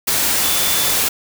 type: tone in noise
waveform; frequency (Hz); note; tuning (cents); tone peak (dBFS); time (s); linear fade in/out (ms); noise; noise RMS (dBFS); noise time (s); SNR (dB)
sine; 3498; A7; -11; -25; 0.43-0.94; 10; white; -17; 0.07-1.09; -11
effects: none